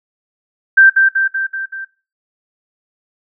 sine tone with echo, 1568 Hz, G6, in tune, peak -3 dBFS, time 0.77-0.9 s, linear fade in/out 10 ms, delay 190 ms, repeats 5, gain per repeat -4 dB, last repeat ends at 1.85 s, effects noise-tail reverb RT60 0.3 s tail -17 dB re dry

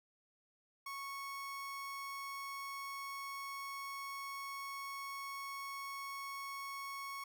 30% pulse tone, 1104 Hz, C#6, 7 cents flat, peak -40 dBFS, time 0.86-7.24 s, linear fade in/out 5 ms, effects none

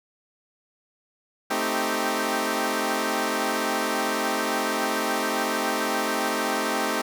10% pulse chord, A half-diminished seventh, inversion none, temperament equal with one note detuned, 220 / 261.6 / 311.1 / 390.6 Hz, A3 / C4 / Eb4 / G4, 0 / 0 / 0 / -6 cents, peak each -21 dBFS, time 1.5-7.02 s, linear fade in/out 10 ms, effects none

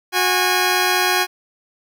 10% pulse tone pair together, 365.3 / 820 Hz, F#4 / G#5, -22 / -22 cents, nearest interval octave + major second, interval 1400 cents, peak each -10 dBFS, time 0.12-1.27 s, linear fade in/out 50 ms, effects none

